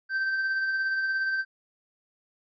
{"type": "tone with tremolo", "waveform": "triangle", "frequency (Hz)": 1557, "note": "G6", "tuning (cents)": -12, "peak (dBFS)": -22, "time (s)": [0.09, 1.45], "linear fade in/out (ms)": 50, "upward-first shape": "sine", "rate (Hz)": 17, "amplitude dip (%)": 30, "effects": ["resampled to 16000 Hz"]}